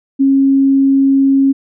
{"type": "tone", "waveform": "sine", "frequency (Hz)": 272.2, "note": "C#4", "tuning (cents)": -31, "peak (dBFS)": -7, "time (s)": [0.19, 1.53], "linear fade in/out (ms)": 20, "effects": []}